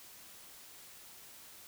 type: silence
effects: white hiss -54 dBFS RMS until 1.67 s